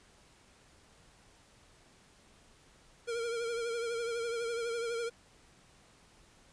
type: tone with vibrato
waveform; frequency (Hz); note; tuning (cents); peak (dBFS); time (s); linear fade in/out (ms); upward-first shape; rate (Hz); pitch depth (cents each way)
square; 466.2; A#4; 0; -34; 3.07-5.1; 20; triangle; 12; 55
effects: pink hiss -62 dBFS RMS until 6.52 s + resampled to 22050 Hz